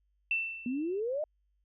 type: tone with exponential decay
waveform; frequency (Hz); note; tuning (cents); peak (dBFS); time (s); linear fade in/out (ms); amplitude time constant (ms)
sine; 2676; E7; +25; -25; 0.31-1; 2; 150
type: exponential sweep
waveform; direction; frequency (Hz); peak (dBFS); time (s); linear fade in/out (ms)
sine; up; 236.3 to 637; -30; 0.66-1.24; 2
effects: added 50 Hz sine -70 dBFS peak until 1.64 s